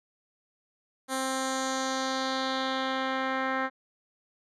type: tone with low-pass filter sweep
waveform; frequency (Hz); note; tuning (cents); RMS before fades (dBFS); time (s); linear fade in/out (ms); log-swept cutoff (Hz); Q
10% pulse; 263.7; C4; +14; -30; 1.08-3.7; 50; 10000 to 1900; 2.1
effects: none